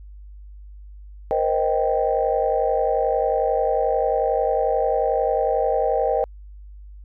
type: chord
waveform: sine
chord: C minor seventh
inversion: third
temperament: equal with one note detuned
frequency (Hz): 472.1 / 523.3 / 622.3 / 784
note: Bb4 / C5 / Eb5 / G5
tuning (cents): +22 / 0 / 0 / 0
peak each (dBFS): -23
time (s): 1.31-6.24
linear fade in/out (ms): 0
effects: tanh soft clip ceiling -8 dBFS + added 50 Hz sine -38 dBFS peak until 7.04 s